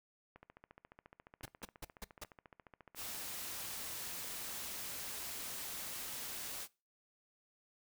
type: click train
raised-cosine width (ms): 0.5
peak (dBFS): -39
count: 40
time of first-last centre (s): 0.36-3.087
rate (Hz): 14.3
type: noise bursts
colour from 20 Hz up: pink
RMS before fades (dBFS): -45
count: 5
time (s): 1.43-2.24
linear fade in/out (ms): 5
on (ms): 26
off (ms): 170
type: noise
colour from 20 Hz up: white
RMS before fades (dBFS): -44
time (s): 2.95-6.68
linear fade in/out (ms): 50
effects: noise-tail reverb RT60 0.3 s tail -22 dB re dry